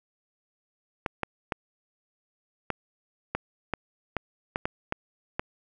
clicks, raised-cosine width 0.5 ms, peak -12 dBFS, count 11, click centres 1.062 / 1.233 / 1.522 / 2.703 / 3.35 / 3.737 / 4.167 / 4.559 / 4.655 / 4.924 / 5.395 s, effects none

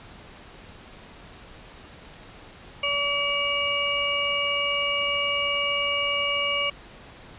harmonic tone, 571 Hz, D5, 49 cents flat, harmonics 1 / 2 / 4 / 5, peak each -31 / -31 / -27 / -26 dBFS, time 2.83-6.7 s, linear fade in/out 5 ms, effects pink hiss -46 dBFS RMS until 7.38 s + resampled to 8000 Hz

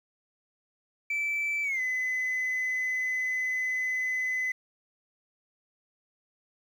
sine tone with pitch glide, 2321 to 2021 Hz, D7 to B6, -21 to +39 cents, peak -25 dBFS, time 1.1-4.52 s, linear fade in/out 5 ms, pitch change -240 cents, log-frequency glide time 1.63-1.81 s, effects tanh soft clip ceiling -25 dBFS + 9-bit

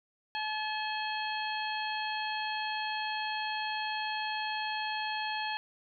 harmonic tone with a mistuned harmonic, 860 Hz, A5, 40 cents flat, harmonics 1 / 2 / 3 / 4 / 5, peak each -35 / -38 / -40 / -41 / -42 dBFS, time 0.35-5.57 s, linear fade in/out 0 ms, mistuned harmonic 4, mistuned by -100 cents, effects none

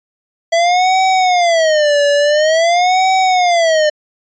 square tone with vibrato, 660 Hz, E5, 2 cents sharp, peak -10 dBFS, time 0.52-3.9 s, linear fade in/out 10 ms, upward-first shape sine, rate 0.48 Hz, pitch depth 240 cents each way, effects resampled to 16000 Hz

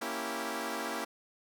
10% pulse chord, A# diminished seventh, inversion none, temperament equal, 233.1 / 277.2 / 329.6 / 392 Hz, A#3 / C#4 / E4 / G4, 0 / 0 / 0 / 0 cents, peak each -31 / -32 / -31 / -33 dBFS, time 0.01-1.05 s, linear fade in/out 10 ms, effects none

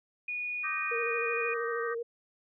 sine tone, 2457 Hz, D#7, 22 cents flat, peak -32 dBFS, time 0.28-1.54 s, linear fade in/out 5 ms
sine chord, Eb major seventh, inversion third, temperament just, 1166.7 / 1244.5 / 1555.6 / 1866.8 Hz, D6 / Eb6 / G6 / Bb6, -12 / 0 / -14 / +2 cents, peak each -39 dBFS, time 0.63-1.95 s, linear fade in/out 20 ms
sine tone with vibrato, 466.2 Hz, A#4, in tune, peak -32 dBFS, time 0.91-2.03 s, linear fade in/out 10 ms, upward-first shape square, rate 13 Hz, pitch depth 23 cents each way
effects none

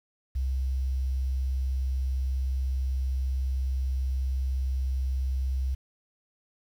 sine tone with quantisation, 65.41 Hz, C2, in tune, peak -25 dBFS, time 0.35-5.75 s, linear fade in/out 10 ms, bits 9, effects none

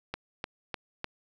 click train, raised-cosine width 0.3 ms, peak -17 dBFS, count 4, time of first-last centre 0.14-1.044 s, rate 3.32 Hz, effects none

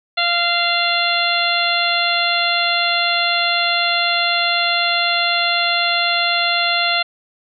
harmonic tone, 692 Hz, F5, 16 cents flat, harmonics 1 / 2 / 3 / 4 / 5 / 6, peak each -22 / -22 / -22 / -22 / -22 / -22 dBFS, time 0.17-7.03 s, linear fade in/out 10 ms, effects none

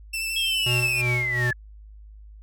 sawtooth tone with vibrato, 2657 Hz, E7, 13 cents sharp, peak -23 dBFS, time 0.13-1.02 s, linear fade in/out 10 ms, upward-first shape sine, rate 12 Hz, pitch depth 21 cents each way
sine linear sweep, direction down, 3300 to 1700 Hz, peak -23 dBFS, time 0.36-1.53 s, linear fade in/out 5 ms
square tone with tremolo, 122.8 Hz, B2, 9 cents flat, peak -23 dBFS, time 0.66-1.51 s, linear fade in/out 5 ms, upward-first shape sine, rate 2.8 Hz, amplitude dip 75%
effects added 52 Hz sine -42 dBFS peak until 2.42 s

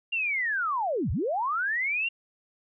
sine linear two-way sweep, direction down then up, 2812 to 58 to 2812 Hz, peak -25 dBFS, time 0.12-2.09 s, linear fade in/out 10 ms, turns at 1.11 s, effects none

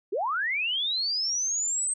sine linear sweep, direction up, 336.9 to 8370 Hz, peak -25 dBFS, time 0.12-1.94 s, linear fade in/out 10 ms, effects none

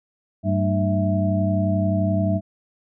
sine tone cluster, 100 / 193.4 / 224.9 / 300.7 / 657 Hz, G2 / G3 / A3 / D4 / E5, +35 / -23 / +38 / +41 / -6 cents, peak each -22 / -22 / -30 / -28 / -25 dBFS, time 0.43-2.41 s, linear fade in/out 50 ms, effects none

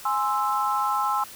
sine chord, Ab augmented, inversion none, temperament equal, 830.6 / 1046.5 / 1318.5 Hz, Ab5 / C6 / E6, 0 / 0 / 0 cents, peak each -26 dBFS, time 0.05-1.24 s, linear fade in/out 5 ms, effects white hiss -43 dBFS RMS until 1.35 s

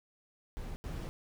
brown noise bursts at uneven times, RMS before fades -40 dBFS, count 2, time 0.57-0.76 / 0.84-1.09 s, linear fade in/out 0 ms, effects none

